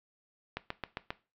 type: click train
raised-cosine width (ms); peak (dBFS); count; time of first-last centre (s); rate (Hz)
0.3; -18; 5; 0.57-1.105; 7.48
effects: noise-tail reverb RT60 0.3 s tail -17 dB re dry + low-pass 4000 Hz 12 dB/octave